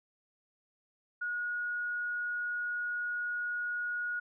sine tone, 1448 Hz, F#6, 38 cents flat, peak -32 dBFS, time 1.21-4.2 s, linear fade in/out 10 ms, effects none

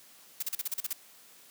blue noise bursts, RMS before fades -32 dBFS, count 9, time 0.4-0.93 s, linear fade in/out 5 ms, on 26 ms, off 37 ms, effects white hiss -56 dBFS RMS until 1.5 s + high-pass 150 Hz 12 dB/octave

